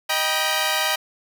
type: chord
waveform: 10% pulse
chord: Eb augmented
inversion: none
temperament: equal with one note detuned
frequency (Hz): 622.3 / 784 / 964.1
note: Eb5 / G5 / B5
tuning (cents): 0 / 0 / -42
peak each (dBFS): -16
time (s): 0.09-0.96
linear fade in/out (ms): 10
effects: none